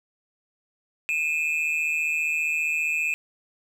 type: tone pair together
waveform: triangle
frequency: 2455 / 2610 Hz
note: D#7 / E7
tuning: -24 / -18 cents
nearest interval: minor second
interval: 106 cents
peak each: -24 dBFS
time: 1.09-3.14 s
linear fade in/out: 0 ms
effects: none